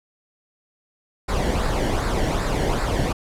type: noise with flanger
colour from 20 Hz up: brown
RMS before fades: -22 dBFS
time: 1.28-3.13 s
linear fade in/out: 10 ms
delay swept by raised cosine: 0.32 to 0.82 ms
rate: 2.6 Hz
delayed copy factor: -0.6
effects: low-pass 11000 Hz 12 dB/octave